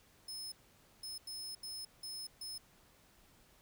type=tone bursts at uneven times; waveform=sawtooth; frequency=5200 Hz; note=E8; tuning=24 cents flat; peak=-40 dBFS; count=6; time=0.28-0.52 / 1.03-1.18 / 1.27-1.55 / 1.63-1.85 / 2.03-2.27 / 2.41-2.58 s; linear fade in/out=5 ms; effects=pink hiss -66 dBFS RMS until 3.61 s